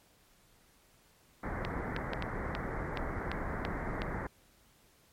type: low-pass noise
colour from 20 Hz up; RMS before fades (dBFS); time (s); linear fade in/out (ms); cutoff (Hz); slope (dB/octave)
pink; -37; 1.43-4.27; 5; 2100; 96
type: clicks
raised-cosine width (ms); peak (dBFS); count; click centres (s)
0.3; -18; 9; 1.65 / 1.964 / 2.134 / 2.224 / 2.551 / 2.973 / 3.316 / 3.651 / 4.019
effects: pink hiss -65 dBFS RMS until 5.12 s + MP3 64 kbps